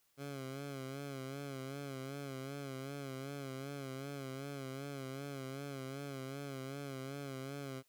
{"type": "tone with vibrato", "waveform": "15% pulse", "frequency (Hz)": 136.8, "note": "C#3", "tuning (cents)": -23, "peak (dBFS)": -36, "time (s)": [0.17, 7.83], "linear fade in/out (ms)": 50, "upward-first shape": "sine", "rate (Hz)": 2.6, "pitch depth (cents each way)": 69, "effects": ["white hiss -75 dBFS RMS until 7.88 s"]}